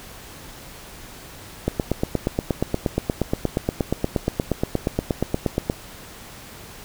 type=click train; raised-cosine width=2 ms; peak=-6 dBFS; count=35; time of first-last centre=1.68-5.699 s; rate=8.46 Hz; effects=pink hiss -41 dBFS RMS until 6.84 s